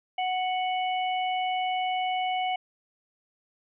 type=harmonic tone; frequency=740 Hz; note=F#5; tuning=in tune; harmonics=1 / 3 / 4; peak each=-26 / -35 / -36 dBFS; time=0.18-2.56 s; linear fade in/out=5 ms; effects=none